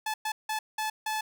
sawtooth tone bursts at uneven times, 866 Hz, A5, 28 cents flat, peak -25 dBFS, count 5, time 0.06-0.14 / 0.25-0.32 / 0.49-0.59 / 0.78-0.9 / 1.06-1.21 s, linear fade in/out 5 ms, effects none

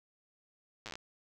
slowing click train, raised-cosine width 0.2 ms, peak -25 dBFS, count 9, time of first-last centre 0.86-0.955 s, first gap 8 ms, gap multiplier 1.11, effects none

